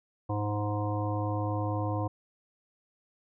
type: harmonic tone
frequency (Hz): 104.2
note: G#2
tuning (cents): +6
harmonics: 1 / 3 / 5 / 7 / 9 / 10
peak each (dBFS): -30 / -35 / -37 / -38 / -40 / -40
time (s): 0.29-2.08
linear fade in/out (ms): 10
effects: none